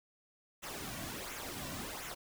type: noise with flanger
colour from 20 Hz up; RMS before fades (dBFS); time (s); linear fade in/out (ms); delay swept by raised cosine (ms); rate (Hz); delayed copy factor
pink; -43; 0.62-2.15; 20; 0.21 to 2.41; 1.4; -0.65
effects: none